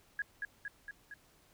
sine tone with echo, 1661.2 Hz, G#6, in tune, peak -32 dBFS, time 0.19-0.22 s, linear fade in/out 2 ms, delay 230 ms, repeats 4, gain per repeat -3 dB, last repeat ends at 1.14 s, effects pink hiss -66 dBFS RMS until 1.53 s

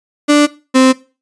35% pulse tone pair in turn, 293.7 / 260.5 Hz, D4 / C4, 0 / -7 cents, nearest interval major second, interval 207 cents, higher first, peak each -4 dBFS, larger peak neither, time 0.28-0.47 / 0.74-0.93 s, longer neither, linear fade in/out 20 ms, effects noise-tail reverb RT60 0.3 s tail -18 dB re dry + resampled to 22050 Hz

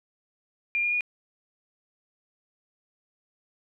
sine tone with pitch steps, 2400 / 2422 / 2445 Hz, D7 / D#7 / D#7, +37 / -47 / -31 cents, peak -23 dBFS, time 0.75-1.008 s, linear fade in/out 0 ms, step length 86 ms, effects none

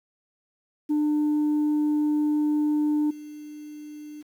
sine tone with level steps, 299.5 Hz, D4, 34 cents sharp, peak -18 / -37 dBFS, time 0.89-4.23 s, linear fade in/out 20 ms, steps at 3.1 s, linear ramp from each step 10 ms, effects tanh soft clip ceiling -19 dBFS + 9-bit

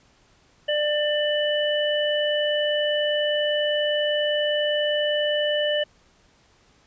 harmonic tone, 595 Hz, D5, 22 cents sharp, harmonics 1 / 3 / 5, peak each -22 / -29 / -26 dBFS, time 0.68-5.84 s, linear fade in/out 10 ms, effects pink hiss -59 dBFS RMS until 6.86 s + resampled to 16000 Hz

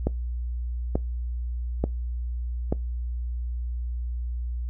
click train, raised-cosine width 2 ms, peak -10 dBFS, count 4, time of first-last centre 0.07-2.725 s, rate 1.13 Hz, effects noise-tail reverb RT60 0.2 s tail -23 dB re dry + added 60 Hz sine -27 dBFS peak until 4.69 s

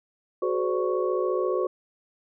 sine tone cluster, 369.9 / 424.4 / 510 / 576 / 1111 Hz, F#4 / G#4 / C5 / D5 / C#6, 0 / +38 / -44 / -34 / +4 cents, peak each -26 / -31 / -28 / -33 / -33 dBFS, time 0.42-1.67 s, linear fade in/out 5 ms, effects none

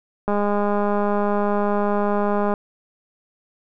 click train, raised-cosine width 1 ms, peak -9 dBFS, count 464, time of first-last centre 0.28-2.539 s, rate 205 Hz, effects none

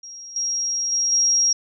sine tone with level steps, 5620 Hz, F8, 10 cents sharp, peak -35 / -21 / -18 / -15 dBFS, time 0.03-1.53 s, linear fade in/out 5 ms, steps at 0.36 / 0.92 / 1.12 s, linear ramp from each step 2 ms, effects none

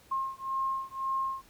sine beating tone pair, 1068 / 1069.9 Hz, C6 / C6, +35 / +38 cents, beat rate 1.9 Hz, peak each -33 / -33 dBFS, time 0.11-1.42 s, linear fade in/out 10 ms, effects pink hiss -59 dBFS RMS until 1.49 s

